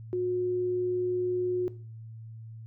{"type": "tone", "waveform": "sine", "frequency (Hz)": 361.9, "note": "F#4", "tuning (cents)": -38, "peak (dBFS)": -26, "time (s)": [0.13, 1.68], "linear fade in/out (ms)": 0, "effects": ["noise-tail reverb RT60 0.4 s tail -17 dB re dry", "added 112 Hz sine -41 dBFS peak until 2.66 s"]}